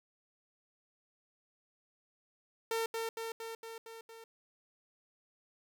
sawtooth tone with echo, 453.4 Hz, A#4, 48 cents flat, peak -28 dBFS, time 2.71-2.86 s, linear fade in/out 2 ms, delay 230 ms, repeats 6, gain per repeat -3 dB, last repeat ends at 4.24 s, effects none

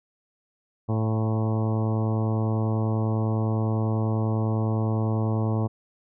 harmonic tone with a mistuned harmonic, 110 Hz, A2, in tune, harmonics 1 / 2 / 3 / 4 / 5 / 6 / 7 / 8 / 9 / 10, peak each -23 / -29 / -33 / -35 / -37 / -39 / -40 / -41 / -42 / -43 dBFS, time 0.88-5.68 s, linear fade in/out 20 ms, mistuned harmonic 6, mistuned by +24 cents, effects none

